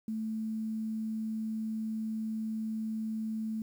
sine tone with quantisation, 220 Hz, A3, in tune, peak -32 dBFS, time 0.08-3.62 s, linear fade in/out 2 ms, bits 10, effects none

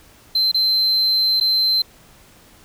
sine tone with dropouts, 4100 Hz, C8, 36 cents flat, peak -12 dBFS, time 0.35-1.82 s, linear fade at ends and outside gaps 5 ms, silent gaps 0.516-0.544 / 1.4-1.409 s, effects tanh soft clip ceiling -13 dBFS + pink hiss -49 dBFS RMS until 2.64 s

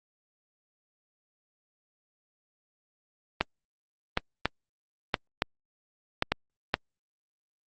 clicks, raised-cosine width 0.3 ms, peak -7 dBFS, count 8, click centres 3.41 / 4.174 / 4.456 / 5.142 / 5.421 / 6.224 / 6.32 / 6.741 s, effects Opus 32 kbps

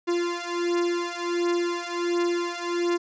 45% pulse beating tone pair, 346.3 / 347.7 Hz, F4 / F4, -15 / -8 cents, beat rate 1.4 Hz, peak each -27 dBFS, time 0.07-2.98 s, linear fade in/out 20 ms, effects resampled to 16000 Hz

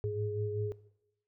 sine tone cluster, 104.5 / 109.7 / 417.5 Hz, G#2 / A2 / G#4, +11 / -5 / +9 cents, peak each -36 / -40 / -34 dBFS, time 0.04-0.72 s, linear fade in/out 0 ms, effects noise-tail reverb RT60 0.8 s tail -18 dB re dry

